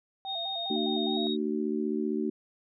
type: tone with vibrato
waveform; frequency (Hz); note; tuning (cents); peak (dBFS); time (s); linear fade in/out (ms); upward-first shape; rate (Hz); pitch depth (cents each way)
sine; 729; F#5; -26; -36; 0.25-1.27; 0; square; 4.9; 110
type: tone with pitch glide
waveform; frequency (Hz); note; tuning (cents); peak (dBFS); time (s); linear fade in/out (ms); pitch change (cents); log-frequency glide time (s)
sine; 3710 to 3764; A#7 to A#7; -9 to +16; -32; 0.25-1.37; 50; +25; 1.07-1.18
type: harmonic tone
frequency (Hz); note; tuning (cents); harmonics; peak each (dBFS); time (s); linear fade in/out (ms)
75.4; D2; +46; 3 / 4 / 5; -31 / -32 / -32; 0.7-2.3; 5
effects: none